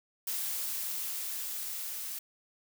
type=noise with level ramp; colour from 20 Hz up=blue; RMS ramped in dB=-34 to -39 dBFS; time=0.27-2.19 s; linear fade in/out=5 ms; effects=none